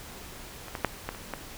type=clicks; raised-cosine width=0.5 ms; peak=-27 / -18 / -8 / -16 / -29 / -17 dBFS; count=6; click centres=0.683 / 0.752 / 0.847 / 1.09 / 1.148 / 1.337 s; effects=pink hiss -44 dBFS RMS until 1.57 s